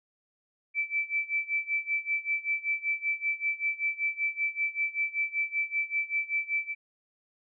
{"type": "tone with tremolo", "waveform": "sine", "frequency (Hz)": 2322, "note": "D7", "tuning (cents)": -20, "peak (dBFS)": -24, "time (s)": [0.74, 6.75], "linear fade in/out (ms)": 50, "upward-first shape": "sine", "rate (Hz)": 5.2, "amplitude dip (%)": 90, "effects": []}